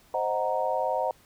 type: chord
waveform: sine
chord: C half-diminished seventh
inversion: none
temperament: equal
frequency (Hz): 523.3 / 622.3 / 740 / 932.3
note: C5 / Eb5 / Gb5 / Bb5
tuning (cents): 0 / 0 / 0 / 0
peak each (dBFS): -30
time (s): 0.14-1.11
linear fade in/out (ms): 2
effects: pink hiss -59 dBFS RMS until 1.25 s